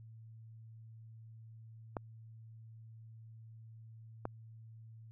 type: clicks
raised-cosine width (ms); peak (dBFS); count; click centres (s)
1; -23; 2; 1.968 / 4.254
effects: added 112 Hz sine -51 dBFS peak until 5.11 s